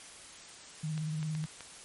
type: tone with vibrato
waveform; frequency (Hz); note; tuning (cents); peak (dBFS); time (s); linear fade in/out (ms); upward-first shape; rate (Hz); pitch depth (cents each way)
sine; 155.56; D#3; 0; -32; 0.83-1.46; 10; square; 17; 30
type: clicks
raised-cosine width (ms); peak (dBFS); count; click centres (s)
0.2; -27; 5; 0.978 / 1.229 / 1.351 / 1.44 / 1.607
effects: white hiss -50 dBFS RMS until 1.84 s + MP3 48 kbps